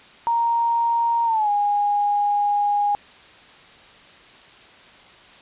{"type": "tone with pitch glide", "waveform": "sine", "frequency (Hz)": [932.3, 821], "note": ["A#5", "G#5"], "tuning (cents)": [0, -20], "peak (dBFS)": -17, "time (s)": [0.27, 2.95], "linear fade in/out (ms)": 0, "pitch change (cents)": -220, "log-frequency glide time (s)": [1.25, 1.5], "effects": ["white hiss -47 dBFS RMS until 5.41 s", "resampled to 8000 Hz"]}